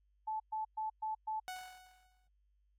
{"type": "tone bursts", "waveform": "sine", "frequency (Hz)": 870, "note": "A5", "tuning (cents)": -20, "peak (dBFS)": -35, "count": 5, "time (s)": [0.27, 1.4], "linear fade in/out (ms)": 10, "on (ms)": 130, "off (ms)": 120}
{"type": "tone with exponential decay", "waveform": "sawtooth", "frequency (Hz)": 740, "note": "F#5", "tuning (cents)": 0, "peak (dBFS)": -36, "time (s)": [1.48, 2.27], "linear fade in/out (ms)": 0, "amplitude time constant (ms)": 170}
{"effects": ["added 50 Hz sine -70 dBFS peak until 2.78 s", "AAC 48 kbps"]}